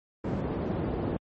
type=low-pass noise; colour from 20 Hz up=white; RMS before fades=-30 dBFS; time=0.24-1.17 s; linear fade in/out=5 ms; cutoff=370 Hz; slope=12 dB/octave; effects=high-pass 60 Hz 12 dB/octave + MP3 32 kbps